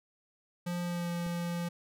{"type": "tone with pitch glide", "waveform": "square", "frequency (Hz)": [175.2, 172.49], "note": ["F3", "F3"], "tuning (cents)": [6, -21], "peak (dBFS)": -33, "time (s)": [0.66, 1.69], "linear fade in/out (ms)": 10, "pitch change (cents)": -27, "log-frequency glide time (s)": [0.83, 1.1]}
{"type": "click", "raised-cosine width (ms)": 3, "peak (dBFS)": -34, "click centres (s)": 1.264}
{"effects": []}